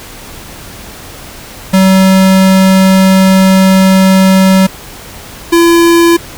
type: tone pair in turn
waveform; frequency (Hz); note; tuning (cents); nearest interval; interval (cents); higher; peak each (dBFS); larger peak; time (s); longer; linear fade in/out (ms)
square; 190 / 338.5; F#3 / E4; +46 / +46; minor seventh; 1000; second; -4; neither; 1.73-4.67 / 5.52-6.17; first; 10
effects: pink hiss -29 dBFS RMS until 6.37 s